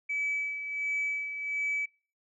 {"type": "tone with tremolo", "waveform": "sine", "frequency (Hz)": 2294, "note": "D7", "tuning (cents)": -41, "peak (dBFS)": -26, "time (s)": [0.09, 1.86], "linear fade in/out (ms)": 10, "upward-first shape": "sine", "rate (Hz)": 1.4, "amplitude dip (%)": 60, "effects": ["noise-tail reverb RT60 0.4 s tail -24 dB re dry", "tanh soft clip ceiling -24 dBFS"]}